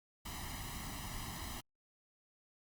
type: noise with comb filter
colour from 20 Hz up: pink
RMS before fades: -44 dBFS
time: 0.25-1.61 s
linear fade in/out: 10 ms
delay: 1 ms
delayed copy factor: +0.8
effects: Opus 48 kbps